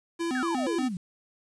square tone with vibrato, 293.2 Hz, D4, 3 cents flat, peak -28 dBFS, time 0.19-0.89 s, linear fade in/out 20 ms, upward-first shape square, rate 4.2 Hz, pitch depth 240 cents each way
sine exponential sweep, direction down, 1760 to 168.1 Hz, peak -30 dBFS, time 0.35-0.97 s, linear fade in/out 2 ms
effects resampled to 22050 Hz + 9-bit

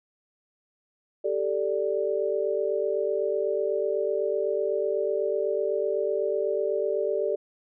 sine chord, G suspended second, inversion none, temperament equal, 392 / 440 / 587.3 Hz, G4 / A4 / D5, 0 / 0 / 0 cents, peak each -28 dBFS, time 1.24-7.36 s, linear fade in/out 10 ms, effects none

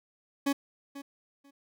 40% pulse tone with echo, 279.4 Hz, C#4, 14 cents sharp, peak -24 dBFS, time 0.46-0.53 s, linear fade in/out 10 ms, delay 490 ms, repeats 2, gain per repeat -15 dB, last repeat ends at 1.51 s, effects none

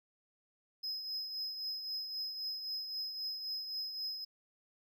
triangle tone with tremolo, 5090 Hz, D#8, 39 cents sharp, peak -34 dBFS, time 0.83-4.25 s, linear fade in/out 10 ms, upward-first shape triangle, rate 3.8 Hz, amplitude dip 55%, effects none

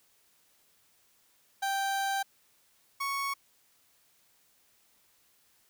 30% pulse tone pair in turn, 784 / 1108.7 Hz, G5 / C#6, 0 / 0 cents, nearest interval tritone, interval 600 cents, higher second, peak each -26 / -28 dBFS, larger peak first, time 1.62-2.23 / 3-3.34 s, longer first, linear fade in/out 10 ms, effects white hiss -67 dBFS RMS until 5.69 s

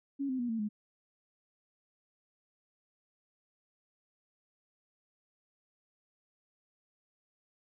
sine tone with pitch steps, 277.7 / 259.1 / 241.8 / 225.6 / 210.5 Hz, C#4 / C4 / B3 / A3 / G#3, +3 / -17 / -36 / +44 / +24 cents, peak -31 dBFS, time 0.19-0.69 s, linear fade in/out 20 ms, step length 100 ms, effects none

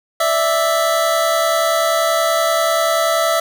25% pulse tone pair together, 588.9 / 659.3 Hz, D5 / E5, +5 / 0 cents, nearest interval major second, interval 195 cents, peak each -18 / -11 dBFS, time 0.2-3.4 s, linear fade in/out 5 ms, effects none

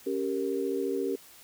sine chord, G diminished, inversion second, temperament equal, 277.2 / 392 / 466.2 Hz, Db4 / G4 / Bb4, 0 / 0 / 0 cents, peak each -33 / -30 / -33 dBFS, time 0.06-1.16 s, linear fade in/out 10 ms, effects white hiss -53 dBFS RMS until 1.43 s

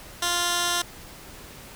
15% pulse tone with band-pass filter, 349.2 Hz, F4, in tune, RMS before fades -25 dBFS, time 0.22-0.82 s, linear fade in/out 5 ms, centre 5900 Hz, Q 0.57, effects pink hiss -44 dBFS RMS until 1.75 s

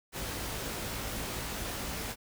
pink noise with comb filter, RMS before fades -37 dBFS, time 0.12-2.16 s, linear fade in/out 50 ms, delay 18 ms, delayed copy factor +0.55, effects none

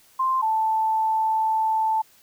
sine tone pair in turn, 1047 / 880.4 Hz, C6 / A5, +1 / +1 cents, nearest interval minor third, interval 300 cents, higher first, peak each -19 dBFS, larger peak neither, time 0.19-0.42 / 0.42-2.02 s, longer second, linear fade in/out 10 ms, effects white hiss -56 dBFS RMS until 2.22 s

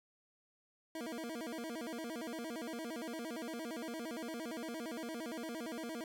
25% pulse tone with vibrato, 274.9 Hz, C#4, 14 cents flat, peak -37 dBFS, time 0.95-6.04 s, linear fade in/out 2 ms, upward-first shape square, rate 8.7 Hz, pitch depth 270 cents each way, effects none

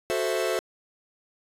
45% pulse chord, F# half-diminished seventh, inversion none, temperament equal, 370 / 440 / 523.3 / 659.3 Hz, F#4 / A4 / C5 / E5, 0 / 0 / 0 / 0 cents, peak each -30 dBFS, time 0.1-0.59 s, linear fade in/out 0 ms, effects resampled to 32000 Hz

